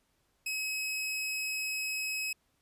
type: tone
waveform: sawtooth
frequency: 2557 Hz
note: D#7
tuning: 47 cents sharp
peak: -29 dBFS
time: 0.46-2.33 s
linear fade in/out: 5 ms
effects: pink hiss -74 dBFS RMS until 2.61 s + resampled to 32000 Hz